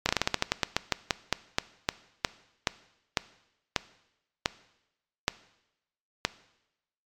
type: slowing click train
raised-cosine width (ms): 0.2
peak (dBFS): -5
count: 23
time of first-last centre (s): 0.06-6.25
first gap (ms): 30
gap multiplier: 1.18
effects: noise-tail reverb RT60 0.9 s tail -18 dB re dry + MP3 96 kbps